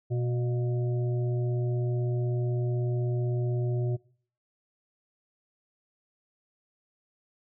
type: harmonic tone with a mistuned harmonic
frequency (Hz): 122.2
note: B2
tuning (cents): -18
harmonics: 1 / 3 / 5 / 6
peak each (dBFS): -26 / -34 / -42 / -49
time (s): 0.1-3.97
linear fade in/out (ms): 20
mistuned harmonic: 6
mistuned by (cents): -63
effects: noise-tail reverb RT60 0.5 s tail -22 dB re dry